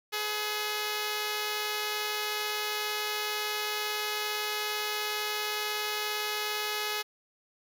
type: tone pair together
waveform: 5% pulse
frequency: 422.2 / 502.1 Hz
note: G#4 / B4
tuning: +29 / +29 cents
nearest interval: minor third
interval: 300 cents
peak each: -19 / -30 dBFS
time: 0.12-7.03 s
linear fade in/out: 20 ms
effects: none